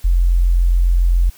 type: tone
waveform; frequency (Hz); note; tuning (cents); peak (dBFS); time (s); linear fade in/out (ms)
sine; 43.65; F1; 0; -10; 0.04-1.3; 10
effects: white hiss -46 dBFS RMS until 1.37 s